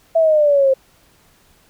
sine exponential sweep, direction down, 664 to 526 Hz, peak -10 dBFS, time 0.15-0.74 s, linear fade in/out 10 ms, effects pink hiss -54 dBFS RMS until 1.69 s

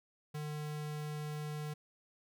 square tone, 150.5 Hz, D3, 43 cents sharp, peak -39 dBFS, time 0.34-1.74 s, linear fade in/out 10 ms, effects none

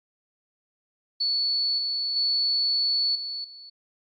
sine tone with level steps, 4435 Hz, C#8, in tune, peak -22 / -25 / -21 / -30 / -42 dBFS, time 1.2-3.7 s, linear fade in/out 10 ms, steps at 1.78 / 2.16 / 3.15 / 3.44 s, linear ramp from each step 5 ms, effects AAC 64 kbps

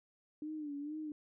sine tone with vibrato, 297.4 Hz, D4, 22 cents sharp, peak -39 dBFS, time 0.42-1.12 s, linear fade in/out 2 ms, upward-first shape sine, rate 2.2 Hz, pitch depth 80 cents each way, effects none

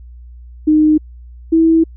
sine tone pair in turn, 307.4 / 325.7 Hz, D#4 / E4, -21 / -21 cents, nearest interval minor second, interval 100 cents, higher second, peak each -7 dBFS, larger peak neither, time 0.67-0.98 / 1.52-1.84 s, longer second, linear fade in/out 10 ms, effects added 60 Hz sine -33 dBFS peak until 1.96 s

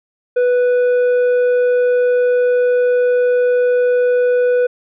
sine tone with tanh clipping, 493.5 Hz, B4, 1 cent flat, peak -12 dBFS, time 0.36-4.67 s, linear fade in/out 10 ms, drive 6 dB, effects none

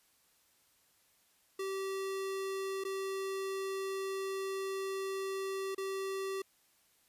square tone with dropouts, 386.8 Hz, G4, 23 cents flat, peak -36 dBFS, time 1.59-6.42 s, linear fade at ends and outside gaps 5 ms, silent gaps 2.839-2.849 / 5.748-5.779 s, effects white hiss -70 dBFS RMS until 7.08 s + resampled to 32000 Hz

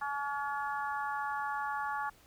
harmonic tone, 283.7 Hz, C#4, 40 cents sharp, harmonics 3 / 4 / 5 / 6, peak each -36 / -38 / -40 / -42 dBFS, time 0.01-2.1 s, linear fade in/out 10 ms, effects pink hiss -62 dBFS RMS until 2.26 s

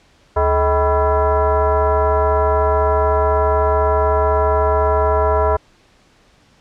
sine tone with frequency modulation, 280 Hz, C#4, 18 cents sharp, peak -12 dBFS, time 0.36-5.57 s, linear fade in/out 10 ms, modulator 354 Hz, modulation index 2.5, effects pink hiss -53 dBFS RMS until 6.6 s + low-pass 6000 Hz 12 dB/octave

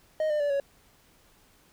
triangle tone with pitch steps, 622.3 / 600.1 / 578.6 / 557.9 Hz, D#5 / D5 / D5 / C#5, 0 / +37 / -26 / +11 cents, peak -22 dBFS, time 0.2-0.6 s, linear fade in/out 2 ms, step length 100 ms, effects pink hiss -61 dBFS RMS until 1.72 s

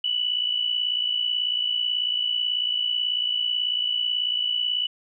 sine tone with amplitude modulation, 2963 Hz, F#7, 2 cents sharp, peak -19 dBFS, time 0.04-4.87 s, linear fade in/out 5 ms, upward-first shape sine, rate 58.2 Hz, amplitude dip 65%, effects none

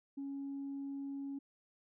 sine tone, 277.2 Hz, C#4, in tune, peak -38 dBFS, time 0.17-1.39 s, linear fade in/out 10 ms, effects tanh soft clip ceiling -36 dBFS

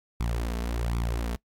sawtooth tone with flanger, 58 Hz, A#1, 8 cents flat, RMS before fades -29 dBFS, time 0.2-1.36 s, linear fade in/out 0 ms, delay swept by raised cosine 0.85 to 4.55 ms, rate 1.3 Hz, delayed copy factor +0.75, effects noise-tail reverb RT60 0.1 s tail -22 dB re dry + AAC 64 kbps

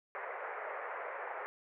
pink band-pass noise, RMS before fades -42 dBFS, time 0.15-1.46 s, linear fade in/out 0 ms, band 450 to 2100 Hz, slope 48 dB/octave, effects none

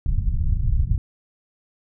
pink low-pass noise, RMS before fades -20 dBFS, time 0.06-0.98 s, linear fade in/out 2 ms, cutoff 120 Hz, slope 24 dB/octave, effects none

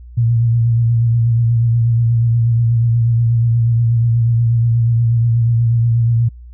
sine tone with vibrato, 116.54 Hz, A#2, in tune, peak -10 dBFS, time 0.17-6.29 s, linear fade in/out 10 ms, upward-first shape triangle, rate 8.3 Hz, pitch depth 44 cents each way, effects added 60 Hz sine -33 dBFS peak until 6.53 s

